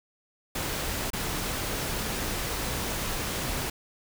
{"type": "noise with dropouts", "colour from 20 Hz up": "pink", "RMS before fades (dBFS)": -31, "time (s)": [0.55, 3.7], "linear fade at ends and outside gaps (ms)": 5, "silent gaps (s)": [1.104, 1.132], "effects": []}